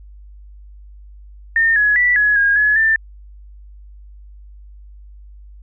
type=tone with pitch steps; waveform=sine; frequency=1819 / 1684 / 1963 / 1685 / 1631 / 1697 / 1781 Hz; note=A#6 / G#6 / B6 / G#6 / G#6 / G#6 / A6; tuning=-43 / +24 / -11 / +25 / -32 / +37 / +21 cents; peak=-11 dBFS; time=1.56-2.96 s; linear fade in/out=2 ms; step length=200 ms; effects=added 50 Hz sine -37 dBFS peak until 5.62 s